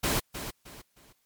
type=noise with echo; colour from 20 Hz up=pink; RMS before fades=-27 dBFS; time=0.03-0.2 s; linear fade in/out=10 ms; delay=310 ms; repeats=3; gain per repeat=-10 dB; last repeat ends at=1.13 s; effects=white hiss -72 dBFS RMS until 1.25 s + MP3 96 kbps